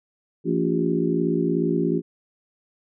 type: harmonic tone with a mistuned harmonic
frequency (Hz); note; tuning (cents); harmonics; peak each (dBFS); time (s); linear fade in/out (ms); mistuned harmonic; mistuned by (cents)
56.7; A#1; -47; 3 / 4 / 5 / 6 / 7; -25 / -28 / -25 / -25 / -27; 0.44-2.02; 50; 6; +71
effects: none

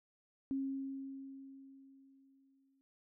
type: tone with exponential decay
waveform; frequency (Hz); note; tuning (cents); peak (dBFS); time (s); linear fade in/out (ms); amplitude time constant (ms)
sine; 270.6; C#4; -42; -33; 0.51-2.81; 0; 500
effects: none

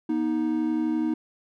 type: tone pair together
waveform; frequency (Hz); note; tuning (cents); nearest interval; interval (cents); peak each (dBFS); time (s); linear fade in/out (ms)
triangle; 241.4 / 313.3; B3 / D#4; -39 / +12; perfect fourth; 451; -26 / -22; 0.09-1.14; 5
effects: none

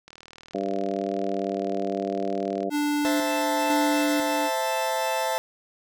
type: click train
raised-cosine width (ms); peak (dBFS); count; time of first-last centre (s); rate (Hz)
0.2; -26; 102; 0.08-2.631; 39.6
type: harmonic tone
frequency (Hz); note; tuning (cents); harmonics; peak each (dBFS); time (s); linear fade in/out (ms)
98; G2; 0; 2 / 3 / 4 / 5 / 6 / 7; -33 / -32 / -31 / -34 / -33 / -31; 0.54-2.7; 10
type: tone with tremolo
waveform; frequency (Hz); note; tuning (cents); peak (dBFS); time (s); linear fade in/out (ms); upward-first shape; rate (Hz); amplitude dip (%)
square; 293.7; D4; 0; -23; 2.7-4.5; 50; square; 1; 50
type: chord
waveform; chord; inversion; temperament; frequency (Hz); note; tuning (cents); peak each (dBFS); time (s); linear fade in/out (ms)
40% pulse; A minor; first; equal; 523.3 / 659.3 / 880; C5 / E5 / A5; 0 / 0 / 0; -29 / -28 / -26; 3.05-5.38; 0
effects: none

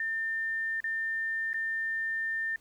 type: tone with dropouts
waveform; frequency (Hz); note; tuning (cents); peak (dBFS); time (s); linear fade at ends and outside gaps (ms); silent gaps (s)
sine; 1800; A6; +39; -29; 0-2.56; 2; 0.804-0.841 / 1.532-1.542
effects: pink hiss -64 dBFS RMS until 2.6 s

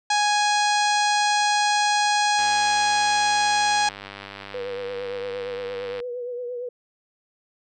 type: harmonic tone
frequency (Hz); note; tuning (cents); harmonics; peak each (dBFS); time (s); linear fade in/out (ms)
830.6; G#5; 0; 1 / 2 / 3 / 4 / 5 / 6 / 7 / 8 / 9 / 10; -20 / -26 / -30 / -31 / -29 / -33 / -34 / -34 / -39 / -39; 0.1-3.89; 5
type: click train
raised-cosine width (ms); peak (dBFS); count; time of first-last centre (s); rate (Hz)
0.3; -20; 360; 2.39-6.002; 99.4
type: tone with vibrato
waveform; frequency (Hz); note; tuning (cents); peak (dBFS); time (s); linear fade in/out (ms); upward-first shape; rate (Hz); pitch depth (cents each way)
sine; 489.4; B4; -16; -28; 4.54-6.69; 5; triangle; 8.7; 49
effects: none

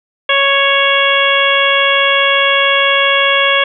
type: harmonic tone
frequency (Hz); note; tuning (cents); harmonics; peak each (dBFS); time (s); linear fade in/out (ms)
554.4; C#5; 0; 1 / 2 / 3 / 4 / 5 / 6; -16 / -16 / -16 / -16 / -16 / -16; 0.29-3.64; 5
effects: none

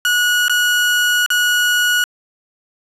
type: tone with dropouts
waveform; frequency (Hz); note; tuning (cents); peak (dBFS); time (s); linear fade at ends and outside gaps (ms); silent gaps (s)
30% pulse; 1458; F#6; -26; -10; 0.05-2.04; 1; 0.482-0.496 / 1.262-1.303
effects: resampled to 32000 Hz

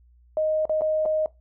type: tone with dropouts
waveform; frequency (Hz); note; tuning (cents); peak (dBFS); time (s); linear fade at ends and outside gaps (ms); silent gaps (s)
sine; 622.3; D#5; 0; -20; 0.37-1.26; 1; 0.654-0.695 / 0.81-0.818 / 1.054-1.059
effects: noise-tail reverb RT60 0.2 s tail -20 dB re dry + added 60 Hz sine -53 dBFS peak until 1.4 s

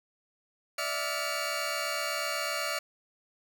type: tone cluster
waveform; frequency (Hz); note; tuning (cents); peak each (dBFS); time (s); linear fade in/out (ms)
20% pulse; 587 / 655 / 1407 / 2265; D5 / E5 / F6 / C#7; -1 / -11 / +12 / +37; -31; 0.78-2.79; 5
effects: none

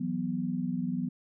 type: chord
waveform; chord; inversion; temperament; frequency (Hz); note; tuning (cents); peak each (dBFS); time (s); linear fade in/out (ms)
sine; E suspended second; none; equal; 164.81 / 185 / 246.9; E3 / F#3 / B3; 0 / 0 / 0; -35 / -33 / -32; 0-1.09; 10
effects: none

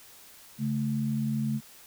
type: tone pair together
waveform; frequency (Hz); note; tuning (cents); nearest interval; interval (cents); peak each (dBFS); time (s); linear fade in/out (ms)
sine; 138.59 / 218.1; C#3 / A3; 0 / -15; minor sixth; 785; -30 / -28; 0.58-1.61; 50
effects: white hiss -52 dBFS RMS until 1.86 s

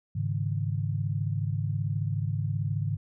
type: chord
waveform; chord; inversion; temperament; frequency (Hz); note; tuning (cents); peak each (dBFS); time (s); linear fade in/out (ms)
sine; Ab suspended fourth; none; equal with one note detuned; 103.83 / 138.59 / 157.28; Ab2 / Db3 / Eb3; 0 / 0 / +19; -29 / -31 / -33; 0.15-2.97; 10
effects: none

